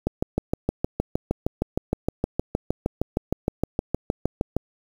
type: click train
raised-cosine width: 2 ms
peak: -8 dBFS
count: 30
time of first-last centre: 0.07-4.566 s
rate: 6.45 Hz
effects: 7-bit